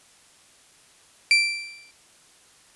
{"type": "tone with exponential decay", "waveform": "30% pulse", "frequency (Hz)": 2349, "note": "D7", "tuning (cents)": 0, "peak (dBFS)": -10, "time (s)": [1.31, 1.91], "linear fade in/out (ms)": 1, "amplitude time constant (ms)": 130, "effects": ["white hiss -55 dBFS RMS until 2.75 s", "resampled to 24000 Hz"]}